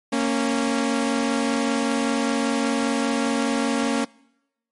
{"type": "tone pair together", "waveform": "sawtooth", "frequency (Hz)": [230.8, 275.9], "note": ["A#3", "C#4"], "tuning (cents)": [-17, -8], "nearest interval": "minor third", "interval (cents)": 309, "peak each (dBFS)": -19, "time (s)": [0.12, 4.05], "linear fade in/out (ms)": 10, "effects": ["noise-tail reverb RT60 0.9 s tail -25 dB re dry", "MP3 48 kbps"]}